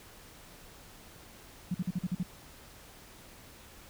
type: tone bursts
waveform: sine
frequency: 179.9 Hz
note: F#3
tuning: 48 cents flat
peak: -28 dBFS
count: 7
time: 1.71-2.231 s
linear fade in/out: 5 ms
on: 35 ms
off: 46 ms
effects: pink hiss -53 dBFS RMS until 3.89 s